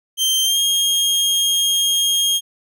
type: tone with pitch glide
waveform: sawtooth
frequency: 3138 to 3241 Hz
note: G7 to G#7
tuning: +1 to -43 cents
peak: -12 dBFS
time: 0.17-2.41 s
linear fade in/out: 50 ms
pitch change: +56 cents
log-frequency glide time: 0.44-0.59 s
effects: none